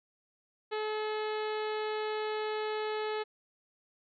harmonic tone, 429.2 Hz, A4, 43 cents flat, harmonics 1 / 2 / 3 / 4 / 5 / 6 / 7 / 8 / 9 / 10, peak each -33 / -39 / -43 / -45 / -47 / -49 / -50 / -51 / -52 / -53 dBFS, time 0.71-3.24 s, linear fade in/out 20 ms, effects none

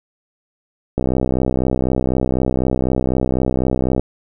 click train, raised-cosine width 2 ms, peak -4 dBFS, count 194, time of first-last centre 0.98-3.996 s, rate 64 Hz, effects none

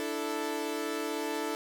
sawtooth chord, D suspended second, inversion none, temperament equal, 293.7 / 329.6 / 440 Hz, D4 / E4 / A4, 0 / 0 / 0 cents, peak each -33 / -33 / -31 dBFS, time 0-1.55 s, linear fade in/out 0 ms, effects none

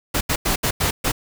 pink noise bursts at uneven times, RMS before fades -20 dBFS, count 6, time 0.14-0.21 / 0.29-0.36 / 0.45-0.56 / 0.63-0.71 / 0.8-0.91 / 1.04-1.12 s, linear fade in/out 10 ms, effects none

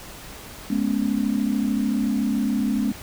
sine tone cluster, 210.3 / 243.7 / 277.4 Hz, G#3 / B3 / C#4, +22 / -23 / +1 cents, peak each -23 / -25 / -25 dBFS, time 0.7-2.92 s, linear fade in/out 5 ms, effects pink hiss -40 dBFS RMS until 3.02 s

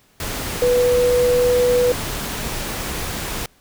sine tone in noise, 492.1 Hz, B4, 6 cents flat, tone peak -13 dBFS, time 0.62-1.92 s, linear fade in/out 2 ms, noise pink, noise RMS -26 dBFS, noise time 0.2-3.46 s, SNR +10 dB, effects pink hiss -56 dBFS RMS until 3.6 s

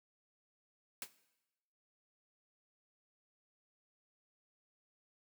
white noise with exponential decay, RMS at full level -38 dBFS, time 1.02-1.11 s, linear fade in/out 2 ms, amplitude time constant 18 ms, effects noise-tail reverb RT60 1.0 s tail -17 dB re dry + high-pass 150 Hz 12 dB/octave

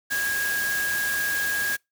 sine tone in noise, 1640 Hz, G#6, 22 cents flat, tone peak -24 dBFS, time 0.1-1.77 s, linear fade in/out 20 ms, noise white, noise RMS -31 dBFS, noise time 0.1-1.77 s, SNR +4 dB, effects noise-tail reverb RT60 0.2 s tail -26 dB re dry

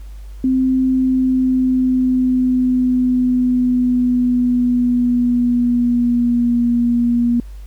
sine tone with pitch glide, 260 to 238.4 Hz, C4 to A#3, -11 to +39 cents, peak -12 dBFS, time 0.44-7.4 s, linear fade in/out 2 ms, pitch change -150 cents, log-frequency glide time 0.84-6.66 s, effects added 50 Hz sine -30 dBFS peak until 7.66 s + pink hiss -52 dBFS RMS until 7.66 s

